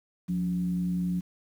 sine tone with frequency modulation, 178.9 Hz, F3, 42 cents sharp, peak -25 dBFS, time 0.28-1.21 s, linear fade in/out 20 ms, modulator 104 Hz, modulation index 0.39, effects high-pass 100 Hz 12 dB/octave + 9-bit

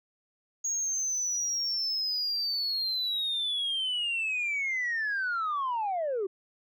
sine linear sweep, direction down, 6645 to 365.1 Hz, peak -26 dBFS, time 0.64-6.27 s, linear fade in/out 10 ms, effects tanh soft clip ceiling -25 dBFS

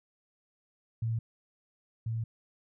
sine tone pair in turn, 113.8 / 113.38 Hz, A#2 / A#2, -41 / -48 cents, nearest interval unison, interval 7 cents, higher first, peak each -28 / -30 dBFS, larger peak first, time 1.02-1.19 / 2.06-2.24 s, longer second, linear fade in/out 5 ms, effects none

